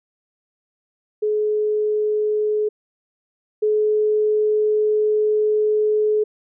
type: tone pair in turn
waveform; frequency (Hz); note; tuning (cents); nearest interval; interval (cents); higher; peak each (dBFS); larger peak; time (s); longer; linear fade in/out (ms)
sine; 424.5 / 426.1; G#4 / G#4; +38 / +44; unison; 6; second; -17 / -15; second; 1.22-2.69 / 3.62-6.24; second; 10
effects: none